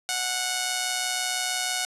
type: tone with amplitude modulation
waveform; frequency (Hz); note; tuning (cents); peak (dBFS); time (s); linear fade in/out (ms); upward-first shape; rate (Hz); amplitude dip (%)
5% pulse; 735; F#5; -12; -12; 0.09-1.85; 0; sine; 126; 45
effects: resampled to 32000 Hz